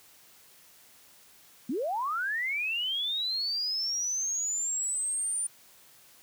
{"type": "linear sweep", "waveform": "sine", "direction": "up", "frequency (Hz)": [213.3, 9290], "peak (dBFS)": -28, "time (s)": [1.69, 5.47], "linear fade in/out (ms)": 5, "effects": ["white hiss -57 dBFS RMS until 6.22 s", "high-pass 60 Hz 12 dB/octave"]}